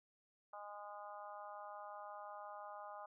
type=harmonic tone; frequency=205.7 Hz; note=G#3; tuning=16 cents flat; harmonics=3 / 4 / 5 / 6 / 7; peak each=-54 / -52 / -56 / -54 / -63 dBFS; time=0.53-3.06 s; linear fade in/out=5 ms; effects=none